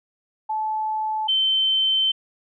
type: tone pair in turn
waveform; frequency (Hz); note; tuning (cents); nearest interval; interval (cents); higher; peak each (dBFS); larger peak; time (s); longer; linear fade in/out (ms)
sine; 867 / 3090; A5 / G7; -26 / -26; octave + minor seventh; 2200; second; -22 / -17; second; 0.49-1.28 / 1.28-2.12; second; 10
effects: none